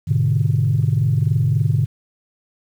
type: tone cluster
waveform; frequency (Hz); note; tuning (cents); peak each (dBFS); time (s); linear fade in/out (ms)
sine; 104.9 / 125.7 / 149; G#2 / B2 / D3; +18 / +31 / +25; -18; 0.07-1.86; 20
effects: tanh soft clip ceiling -7 dBFS + 8-bit